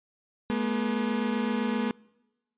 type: tone pair together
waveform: 35% pulse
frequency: 213.2 / 240.9 Hz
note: G#3 / B3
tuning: +46 / -43 cents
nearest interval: major second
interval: 211 cents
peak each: -27 dBFS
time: 0.5-1.91 s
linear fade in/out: 0 ms
effects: noise-tail reverb RT60 1.0 s tail -25 dB re dry + resampled to 8000 Hz